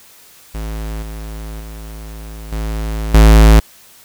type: tone with level steps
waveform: square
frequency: 54.1 Hz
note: A1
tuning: 29 cents flat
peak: -22 / -26 / -29 / -19 / -4 dBFS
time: 0.54-3.6 s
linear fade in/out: 10 ms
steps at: 1.02 / 1.6 / 2.52 / 3.14 s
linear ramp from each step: 5 ms
effects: white hiss -44 dBFS RMS until 4.04 s